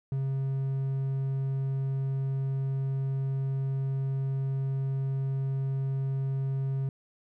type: tone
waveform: triangle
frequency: 135 Hz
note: C#3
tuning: 45 cents flat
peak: -25 dBFS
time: 0.12-6.89 s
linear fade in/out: 2 ms
effects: none